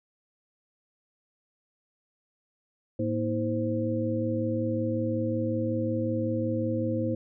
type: tone cluster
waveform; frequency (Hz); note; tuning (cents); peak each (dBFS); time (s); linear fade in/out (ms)
sine; 108.8 / 236.2 / 321.6 / 521; A2 / A#3 / E4 / C5; -19 / +23 / -43 / -7; -31; 2.99-7.15; 5
effects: none